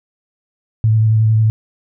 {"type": "tone with vibrato", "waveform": "sine", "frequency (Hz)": 110, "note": "A2", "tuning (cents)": 0, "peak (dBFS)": -9, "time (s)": [0.84, 1.5], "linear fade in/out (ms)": 0, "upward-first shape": "square", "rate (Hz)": 11, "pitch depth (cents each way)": 16, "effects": []}